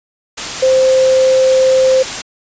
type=tone in noise; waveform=sine; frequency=522 Hz; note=C5; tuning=4 cents flat; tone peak=-7 dBFS; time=0.62-2.03 s; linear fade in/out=10 ms; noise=white; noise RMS=-21 dBFS; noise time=0.37-2.22 s; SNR=+11 dB; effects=resampled to 16000 Hz